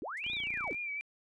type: linear two-way sweep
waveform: sine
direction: up then down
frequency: 233.1 to 3900 to 233.1 Hz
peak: -37 dBFS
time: 0.02-0.73 s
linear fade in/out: 0 ms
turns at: 0.34 s
type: noise with exponential decay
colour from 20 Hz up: violet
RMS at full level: -45 dBFS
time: 0.17-0.24 s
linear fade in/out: 1 ms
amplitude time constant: 15 ms
type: tone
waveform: 5% pulse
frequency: 29.14 Hz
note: A#0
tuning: in tune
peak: -40 dBFS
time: 0.23-0.76 s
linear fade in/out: 20 ms
type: tone with vibrato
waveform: sine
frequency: 2349 Hz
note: D7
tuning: in tune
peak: -35 dBFS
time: 0.24-1.01 s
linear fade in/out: 0 ms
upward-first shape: sine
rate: 4 Hz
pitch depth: 59 cents each way
effects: resampled to 22050 Hz